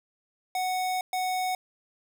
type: tone bursts at uneven times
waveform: square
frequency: 740 Hz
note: F#5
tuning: in tune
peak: -27 dBFS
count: 2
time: 0.55-1.01 / 1.13-1.55 s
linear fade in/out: 2 ms
effects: none